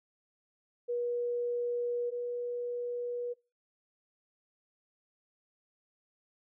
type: tone pair in turn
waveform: sine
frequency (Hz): 481.8 / 484.3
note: B4 / B4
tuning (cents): -43 / -34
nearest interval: unison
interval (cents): 9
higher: second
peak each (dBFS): -30 / -33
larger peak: first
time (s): 0.88-2.11 / 2.11-3.34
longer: neither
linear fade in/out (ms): 20
effects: noise-tail reverb RT60 0.3 s tail -23 dB re dry